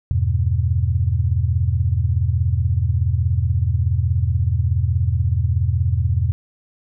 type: chord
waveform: sine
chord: E minor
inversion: none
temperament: just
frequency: 82.41 / 98.89 / 123.61 Hz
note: E2 / G2 / B2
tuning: 0 / +16 / +2 cents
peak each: -19 / -20 / -21 dBFS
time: 0.11-6.32 s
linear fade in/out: 0 ms
effects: none